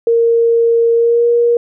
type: tone with pitch glide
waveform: sine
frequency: 463.6 to 473.3 Hz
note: A#4 to A#4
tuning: -10 to +26 cents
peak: -8 dBFS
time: 0.07-1.57 s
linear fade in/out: 2 ms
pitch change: +36 cents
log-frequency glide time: 0.94-1.27 s
effects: none